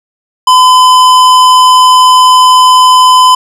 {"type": "tone with hard clipping", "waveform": "sine", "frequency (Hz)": 1014, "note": "B5", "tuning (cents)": 45, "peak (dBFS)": -3, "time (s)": [0.47, 3.35], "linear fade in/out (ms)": 5, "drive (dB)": 15, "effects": []}